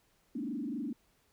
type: tone with frequency modulation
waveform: sine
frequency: 261.6 Hz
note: C4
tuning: in tune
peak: -34 dBFS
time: 0.35-0.93 s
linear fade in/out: 5 ms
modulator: 24 Hz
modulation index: 2
effects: pink hiss -71 dBFS RMS until 1.32 s